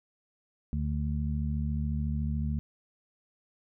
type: harmonic tone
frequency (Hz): 73.9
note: D2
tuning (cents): +11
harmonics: 1 / 2 / 3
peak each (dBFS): -30 / -33 / -35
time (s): 0.73-2.59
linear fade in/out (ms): 0
effects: none